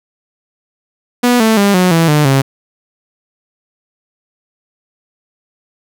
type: tone with pitch steps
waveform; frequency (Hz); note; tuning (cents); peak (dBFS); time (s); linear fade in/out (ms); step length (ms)
sawtooth; 244.6 / 221.7 / 201 / 182.19 / 165.15 / 149.7 / 135.7; B3 / A3 / G3 / F#3 / E3 / D3 / C#3; -16 / +13 / +44 / -26 / +4 / +33 / -36; -4; 1.23-2.42; 10; 170
effects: none